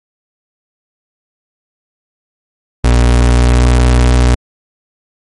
35% pulse tone with pitch glide, 60.1 to 61.36 Hz, B1 to B1, -46 to -11 cents, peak -4 dBFS, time 2.84-4.35 s, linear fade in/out 5 ms, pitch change +35 cents, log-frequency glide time 3.21-3.66 s, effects MP3 48 kbps

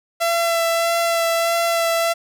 sawtooth tone with vibrato, 672 Hz, E5, 33 cents sharp, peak -13 dBFS, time 0.2-2.14 s, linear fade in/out 20 ms, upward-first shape sine, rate 1.6 Hz, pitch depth 14 cents each way, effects none

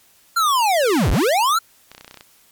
square linear two-way sweep, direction down then up, 1402 to 30.87 to 1402 Hz, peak -15 dBFS, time 0.36-1.59 s, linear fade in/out 10 ms, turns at 1.11 s
clicks, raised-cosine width 0.2 ms, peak -21 dBFS, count 10, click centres 1.916 / 1.949 / 1.98 / 2.01 / 2.046 / 2.079 / 2.111 / 2.143 / 2.173 / 2.209 s
effects white hiss -54 dBFS RMS until 2.51 s + MP3 96 kbps

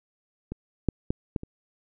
clicks, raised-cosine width 3 ms, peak -20 / -9 / -12 / -14 / -24 dBFS, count 5, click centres 0.52 / 0.887 / 1.105 / 1.362 / 1.434 s, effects none

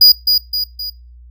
square tone with echo, 4904 Hz, D#8, 26 cents flat, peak -4 dBFS, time 0.01-0.12 s, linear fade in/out 5 ms, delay 260 ms, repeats 3, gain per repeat -6 dB, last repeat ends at 0.9 s, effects noise-tail reverb RT60 0.3 s tail -22 dB re dry + added 60 Hz sine -37 dBFS peak until 1.3 s

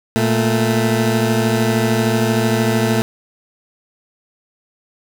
20% pulse tone pair together, 116.8 / 220.5 Hz, A#2 / A3, +4 / +4 cents, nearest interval major seventh, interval 1100 cents, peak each -12 dBFS, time 0.16-3.02 s, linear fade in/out 0 ms, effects none

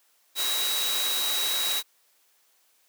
sine tone in noise, 3853 Hz, B7, 44 cents flat, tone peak -27 dBFS, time 0.35-1.83 s, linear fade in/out 50 ms, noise white, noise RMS -29 dBFS, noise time 0.35-1.83 s, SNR -1 dB, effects white hiss -65 dBFS RMS until 2.88 s + high-pass 400 Hz 12 dB/octave

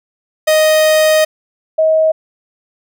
45% pulse / sine tone pair in turn, 623 / 633.9 Hz, D#5 / D#5, +2 / +32 cents, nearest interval unison, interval 30 cents, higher second, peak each -8 dBFS, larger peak neither, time 0.47-1.25 / 1.78-2.12 s, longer first, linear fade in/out 10 ms, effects none

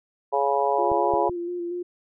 harmonic tone, 139.7 Hz, C#3, 14 cents sharp, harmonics 3 / 4 / 5 / 6 / 7, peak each -26 / -26 / -26 / -26 / -26 dBFS, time 0.32-1.3 s, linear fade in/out 20 ms
sine tone with vibrato, 349.2 Hz, F4, in tune, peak -27 dBFS, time 0.78-1.83 s, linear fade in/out 10 ms, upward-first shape square, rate 4.3 Hz, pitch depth 22 cents each way
clicks, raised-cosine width 5 ms, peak -25 dBFS, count 3, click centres 0.917 / 1.138 / 1.296 s
effects none

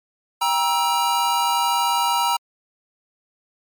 square chord, E diminished, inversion first, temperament just, 791.1 / 949.3 / 1318.5 Hz, G5 / Bb5 / E6, +16 / +31 / 0 cents, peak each -26 / -20 / -26 dBFS, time 0.41-2.37 s, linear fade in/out 10 ms, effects MP3 96 kbps

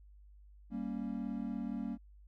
triangle chord, G diminished, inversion none, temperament equal, 196 / 233.1 / 277.2 Hz, G3 / Bb3 / Db4, 0 / 0 / 0 cents, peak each -39 / -37 / -40 dBFS, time 0.7-1.98 s, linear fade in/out 50 ms, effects added 50 Hz sine -55 dBFS peak until 2.27 s

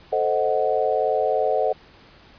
sine chord, A diminished seventh, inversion none, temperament equal, 440 / 523.3 / 622.3 / 740 Hz, A4 / C5 / Eb5 / Gb5, 0 / 0 / 0 / 0 cents, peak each -24 dBFS, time 0.12-1.73 s, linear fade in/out 10 ms, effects pink hiss -50 dBFS RMS until 2.38 s + resampled to 11025 Hz

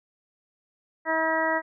harmonic tone, 321 Hz, E4, 46 cents flat, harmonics 1 / 2 / 3 / 4 / 5 / 6, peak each -32 / -27 / -28 / -33 / -31 / -28 dBFS, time 1.05-1.62 s, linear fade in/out 50 ms, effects none

